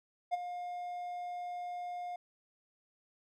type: tone with ADSR envelope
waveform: triangle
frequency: 711 Hz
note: F5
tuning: 31 cents sharp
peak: -25 dBFS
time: 0.31-2.16 s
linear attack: 29 ms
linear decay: 19 ms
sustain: -11 dB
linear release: 4 ms
effects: none